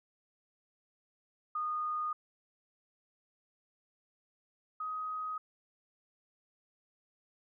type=tone pair in turn; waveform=sine; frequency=1230 / 1256.6 Hz; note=D#6 / D#6; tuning=-20 / +17 cents; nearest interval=unison; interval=37 cents; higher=second; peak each=-32 / -35 dBFS; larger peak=first; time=1.55-2.13 / 4.8-5.38 s; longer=neither; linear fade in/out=5 ms; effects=none